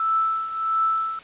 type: tone with tremolo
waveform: sine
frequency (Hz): 1318.5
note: E6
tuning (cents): 0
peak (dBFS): -17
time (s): 0-1.19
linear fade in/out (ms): 2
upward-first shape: triangle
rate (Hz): 1.5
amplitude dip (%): 75
effects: white hiss -45 dBFS RMS until 1.23 s + resampled to 8000 Hz